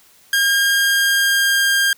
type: tone with pitch glide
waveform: sawtooth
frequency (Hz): 1615 to 1605.7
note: G#6 to G6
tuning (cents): -49 to +41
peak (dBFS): -10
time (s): 0.33-1.93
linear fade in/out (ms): 2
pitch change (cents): -10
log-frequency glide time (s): 0.7-1.7
effects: white hiss -51 dBFS RMS until 1.97 s